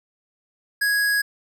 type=tone; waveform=square; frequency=1661.2 Hz; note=G#6; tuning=in tune; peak=-19 dBFS; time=0.81-1.22 s; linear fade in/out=10 ms; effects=none